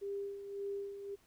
sine tone with tremolo, 399.6 Hz, G4, 33 cents sharp, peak -36 dBFS, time 0.01-1.16 s, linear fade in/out 20 ms, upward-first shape sine, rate 1.8 Hz, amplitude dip 60%, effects pink hiss -69 dBFS RMS until 1.26 s

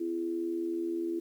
sine tone with amplitude modulation, 337.2 Hz, E4, 39 cents sharp, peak -27 dBFS, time 0-1.2 s, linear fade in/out 10 ms, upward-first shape sine, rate 80.3 Hz, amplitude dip 65%, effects 10-bit

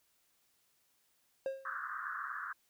triangle tone with exponential decay, 537 Hz, C5, 45 cents sharp, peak -29 dBFS, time 1.46-1.77 s, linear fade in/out 1 ms, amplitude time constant 66 ms
pink band-pass noise, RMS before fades -41 dBFS, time 1.65-2.53 s, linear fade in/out 5 ms, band 1100 to 1700 Hz, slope 96 dB/octave
effects white hiss -74 dBFS RMS until 2.69 s

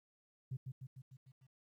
sine tone with echo, 130 Hz, C3, 11 cents flat, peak -37 dBFS, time 0.51-0.57 s, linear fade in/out 10 ms, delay 150 ms, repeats 6, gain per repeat -4 dB, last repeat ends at 1.47 s, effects tanh soft clip ceiling -34 dBFS + 13-bit

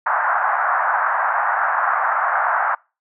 white band-pass noise, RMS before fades -19 dBFS, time 0.06-2.75 s, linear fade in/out 5 ms, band 690 to 1600 Hz, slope 48 dB/octave, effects noise-tail reverb RT60 0.3 s tail -25 dB re dry

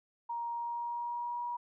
sine tone with pitch glide, 940 to 960.3 Hz, A#5 to B5, +14 to -49 cents, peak -34 dBFS, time 0.29-1.57 s, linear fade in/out 10 ms, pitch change +37 cents, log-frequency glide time 0.51-1.42 s, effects none

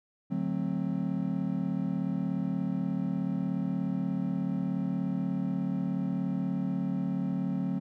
triangle chord, D dominant seventh, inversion none, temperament just, 146.83 / 183.54 / 220.2 / 264.3 Hz, D3 / F#3 / A3 / C4, 0 / -14 / +2 / +18 cents, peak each -35 / -29 / -34 / -32 dBFS, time 0.3-7.8 s, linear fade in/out 20 ms, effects none

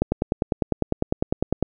click train, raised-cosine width 2 ms, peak -6 dBFS, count 17, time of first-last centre 0.02-1.626 s, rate 9.96 Hz, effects none

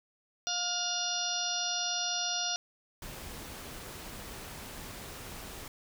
harmonic tone, 709 Hz, F5, 26 cents sharp, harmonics 1 / 2 / 4 / 5 / 6 / 7 / 8, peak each -39 / -40 / -39 / -38 / -40 / -40 / -34 dBFS, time 0.47-2.56 s, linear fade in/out 0 ms
pink noise, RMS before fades -44 dBFS, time 3.02-5.68 s, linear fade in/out 2 ms
effects none

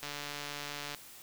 click train, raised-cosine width 0.2 ms, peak -22 dBFS, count 134, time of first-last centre 0.03-0.947 s, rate 145 Hz, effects white hiss -52 dBFS RMS until 1.22 s

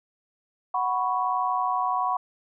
sine chord, F# suspended fourth, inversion none, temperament equal, 740 / 987.8 / 1108.7 Hz, F#5 / B5 / C#6, 0 / 0 / 0 cents, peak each -27 dBFS, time 0.74-2.17 s, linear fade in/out 5 ms, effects none

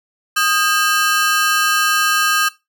sawtooth ring-modulated tone, 1423 Hz, F6, 32 cents sharp, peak -7 dBFS, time 0.36-2.49 s, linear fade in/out 10 ms, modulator 181 Hz, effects noise-tail reverb RT60 0.2 s tail -17 dB re dry

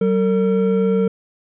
triangle tone pair together, 190.5 / 453.6 Hz, G3 / A#4, -49 / -47 cents, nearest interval octave + minor third, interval 1502 cents, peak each -15 dBFS, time 0.01-1.08 s, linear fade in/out 5 ms, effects resampled to 8000 Hz

